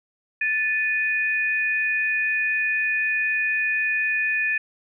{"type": "tone pair together", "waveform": "sine", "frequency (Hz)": [1752.6, 2474], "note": ["A6", "D#7"], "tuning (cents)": [-7, -10], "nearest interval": "tritone", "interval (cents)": 597, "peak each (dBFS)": -23, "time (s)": [0.41, 4.58], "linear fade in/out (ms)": 5, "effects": []}